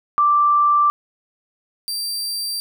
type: tone pair in turn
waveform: sine / sawtooth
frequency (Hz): 1174.7 / 4699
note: D6 / D8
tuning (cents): 0 / 0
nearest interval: 2 octaves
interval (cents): 2400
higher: second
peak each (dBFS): -12 / -20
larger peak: first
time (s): 0.18-0.9 / 1.88-2.6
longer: neither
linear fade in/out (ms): 0
effects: none